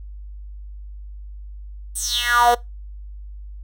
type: tone with high-pass filter sweep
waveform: 10% pulse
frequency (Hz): 241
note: B3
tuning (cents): -42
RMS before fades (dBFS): -18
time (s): 1.95-2.55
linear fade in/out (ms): 10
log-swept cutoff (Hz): 9700 to 510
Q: 5.8
effects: noise-tail reverb RT60 0.2 s tail -22 dB re dry + added 50 Hz sine -33 dBFS peak until 3.63 s